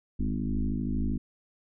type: tone with frequency modulation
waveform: sine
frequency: 130.81 Hz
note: C3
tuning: in tune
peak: -26 dBFS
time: 0.19-1.18 s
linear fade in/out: 10 ms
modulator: 52.8 Hz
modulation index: 2.9
effects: none